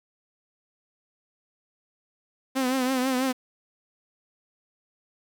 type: tone with vibrato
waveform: sawtooth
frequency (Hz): 258.6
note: C4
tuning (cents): -20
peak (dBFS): -19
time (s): 2.55-3.33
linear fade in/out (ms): 20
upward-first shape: triangle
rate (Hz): 6.1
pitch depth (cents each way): 74
effects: 8-bit